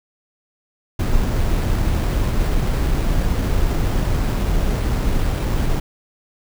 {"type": "noise with sample-and-hold", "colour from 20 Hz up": "brown", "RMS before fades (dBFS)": -18, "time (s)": [0.99, 5.8], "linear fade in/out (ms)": 5, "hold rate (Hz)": 6300, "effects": []}